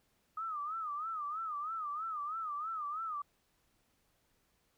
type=tone with vibrato; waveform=sine; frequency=1244.5 Hz; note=D#6; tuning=in tune; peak=-36 dBFS; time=0.37-3.22 s; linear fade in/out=5 ms; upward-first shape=sine; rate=3.1 Hz; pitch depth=130 cents each way; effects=pink hiss -75 dBFS RMS until 4.77 s